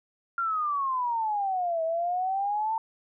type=exponential two-way sweep; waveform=sine; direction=down then up; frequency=1394 to 643 to 905 Hz; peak=-25 dBFS; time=0.38-2.78 s; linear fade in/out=2 ms; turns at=1.83 s; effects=none